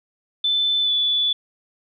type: tone with pitch glide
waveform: sine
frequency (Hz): 3520 to 3460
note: A7 to A7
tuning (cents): 0 to -30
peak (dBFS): -17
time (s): 0.44-1.33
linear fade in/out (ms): 5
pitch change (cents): -30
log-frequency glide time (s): 0.82-0.91
effects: none